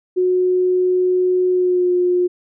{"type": "tone with pitch glide", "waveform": "sine", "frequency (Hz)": [365.4, 358.1], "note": ["F#4", "F4"], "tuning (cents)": [-22, 43], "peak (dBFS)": -13, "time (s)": [0.16, 2.28], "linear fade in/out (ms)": 20, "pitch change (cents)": -35, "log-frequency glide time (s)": [1.5, 1.92], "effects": []}